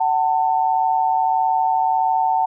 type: tone pair together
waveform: sine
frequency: 752.4 / 894 Hz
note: F#5 / A5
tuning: +29 / +27 cents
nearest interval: minor third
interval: 298 cents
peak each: -18 dBFS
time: 0-2.46 s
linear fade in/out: 10 ms
effects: none